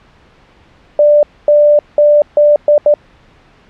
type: tone bursts at uneven times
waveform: sine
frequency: 591 Hz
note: D5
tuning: 11 cents sharp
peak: -4 dBFS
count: 6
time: 0.99-1.23 / 1.48-1.79 / 1.98-2.22 / 2.37-2.56 / 2.68-2.78 / 2.86-2.94 s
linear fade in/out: 2 ms
effects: pink hiss -46 dBFS RMS until 3.69 s + low-pass 3000 Hz 12 dB/octave